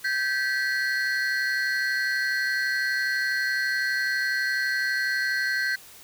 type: tone cluster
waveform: triangle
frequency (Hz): 1558 / 1690 / 1955 / 4269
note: G6 / G#6 / B6 / C8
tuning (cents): -11 / +30 / -18 / +34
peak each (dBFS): -24 / -32 / -27 / -33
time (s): 0.04-5.76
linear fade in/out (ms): 10
effects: white hiss -48 dBFS RMS until 6.03 s